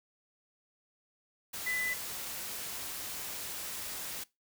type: tone in noise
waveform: sine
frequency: 2000 Hz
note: B6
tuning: 21 cents sharp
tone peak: -31 dBFS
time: 1.66-1.94 s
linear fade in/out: 10 ms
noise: white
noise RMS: -40 dBFS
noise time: 1.53-4.24 s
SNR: +6 dB
effects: noise-tail reverb RT60 0.2 s tail -20 dB re dry